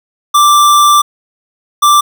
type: tone pair in turn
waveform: square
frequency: 1176 / 1176 Hz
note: D6 / D6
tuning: +2 / +2 cents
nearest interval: unison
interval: 0 cents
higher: neither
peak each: -5 dBFS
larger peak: neither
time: 0.34-1.02 / 1.82-2.01 s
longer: first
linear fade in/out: 10 ms
effects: none